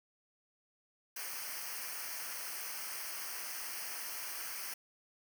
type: noise with comb filter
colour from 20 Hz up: white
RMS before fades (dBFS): -42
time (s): 1.16-4.74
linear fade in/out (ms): 5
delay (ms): 0.27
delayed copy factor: -0.85
effects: none